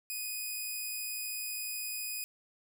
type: tone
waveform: 5% pulse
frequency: 2489 Hz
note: D#7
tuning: in tune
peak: -26 dBFS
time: 0.1-2.24 s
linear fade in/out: 0 ms
effects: none